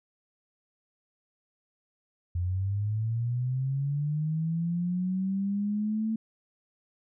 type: linear sweep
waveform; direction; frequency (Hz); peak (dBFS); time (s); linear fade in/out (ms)
sine; up; 86.3 to 223.2; -26; 2.35-6.16; 5
effects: none